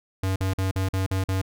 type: tone bursts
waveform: square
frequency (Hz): 95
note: F#2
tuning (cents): +46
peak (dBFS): -23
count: 7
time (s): 0.23-1.416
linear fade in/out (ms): 5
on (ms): 130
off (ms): 46
effects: none